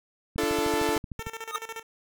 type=click train; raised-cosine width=5 ms; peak=-25 dBFS; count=13; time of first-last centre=0.36-1.269 s; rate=13.2 Hz
type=chord; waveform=sawtooth; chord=D minor; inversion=none; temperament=equal with one note detuned; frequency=293.7 / 341.1 / 440 Hz; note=D4 / F4 / A4; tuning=0 / -41 / 0 cents; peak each=-26 / -26 / -23 dBFS; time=0.38-0.98 s; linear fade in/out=2 ms
type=tone with tremolo; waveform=10% pulse; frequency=449.6 Hz; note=A4; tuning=37 cents sharp; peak=-26 dBFS; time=1.19-1.83 s; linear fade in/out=5 ms; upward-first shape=square; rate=14 Hz; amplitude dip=80%
type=tone with exponential growth; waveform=square; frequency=1244.5 Hz; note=D#6; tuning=in tune; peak=-24 dBFS; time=1.47-1.56 s; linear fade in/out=1 ms; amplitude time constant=19 ms
effects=none